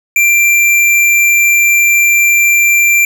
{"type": "tone", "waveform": "square", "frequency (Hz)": 2362, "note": "D7", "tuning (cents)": 9, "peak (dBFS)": -7, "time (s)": [0.16, 3.05], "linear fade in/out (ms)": 2, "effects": []}